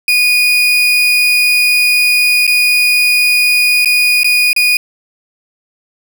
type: tone with dropouts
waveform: 35% pulse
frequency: 2464 Hz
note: D#7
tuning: 17 cents flat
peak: -6 dBFS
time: 0.08-4.77 s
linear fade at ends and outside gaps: 2 ms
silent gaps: 2.468-2.476 / 3.848-3.857 / 4.233-4.244 / 4.531-4.563 s
effects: none